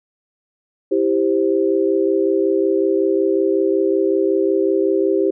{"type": "chord", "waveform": "sine", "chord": "C major", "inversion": "first", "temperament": "just", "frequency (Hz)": [327, 392.4, 523.3], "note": ["E4", "G4", "C5"], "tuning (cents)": [-14, 2, 0], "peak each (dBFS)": [-19, -16, -22], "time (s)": [0.91, 5.31], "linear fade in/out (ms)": 10, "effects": []}